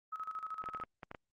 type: tone with tremolo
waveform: sine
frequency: 1281 Hz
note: E6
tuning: 50 cents flat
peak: -37 dBFS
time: 0.12-0.84 s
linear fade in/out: 10 ms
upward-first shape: square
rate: 13 Hz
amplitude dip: 70%
type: clicks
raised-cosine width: 0.5 ms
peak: -29 dBFS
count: 8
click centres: 0.64 / 0.688 / 0.748 / 0.8 / 0.837 / 1.032 / 1.114 / 1.148 s
effects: Opus 32 kbps